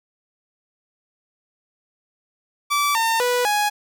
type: tone with pitch steps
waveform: sawtooth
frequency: 1157 / 907 / 491.5 / 832 Hz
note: D6 / A#5 / B4 / G#5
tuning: -26 / -48 / -8 / +3 cents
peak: -14 dBFS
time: 2.7-3.7 s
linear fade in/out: 20 ms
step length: 250 ms
effects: none